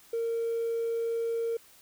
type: tone with hard clipping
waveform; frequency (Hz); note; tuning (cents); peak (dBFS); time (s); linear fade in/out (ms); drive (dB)
sine; 460.9; A#4; -20; -28; 0.13-1.57; 5; 1
effects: white hiss -57 dBFS RMS until 1.81 s